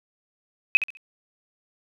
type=tone with echo; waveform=sine; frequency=2535 Hz; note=D#7; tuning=32 cents sharp; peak=-11 dBFS; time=0.75-0.77 s; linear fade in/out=0 ms; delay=67 ms; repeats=3; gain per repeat=-11 dB; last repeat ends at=0.971 s; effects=none